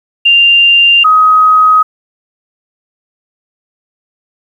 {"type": "tone pair in turn", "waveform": "sine", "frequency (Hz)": [2789, 1261.2], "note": ["F7", "D#6"], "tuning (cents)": [-3, 23], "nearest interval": "octave + major second", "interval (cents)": 1374, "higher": "first", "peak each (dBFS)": -3, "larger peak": "neither", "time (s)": [[0.25, 1.04], [1.04, 1.83]], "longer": "neither", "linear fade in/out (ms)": 10, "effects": ["7-bit"]}